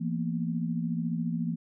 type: tone cluster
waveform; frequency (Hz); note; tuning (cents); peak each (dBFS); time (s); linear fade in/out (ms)
sine; 168 / 229.8 / 243.9; E3 / A#3 / B3; +33 / -25 / -21; -30 / -32 / -36; 0-1.56; 20
effects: none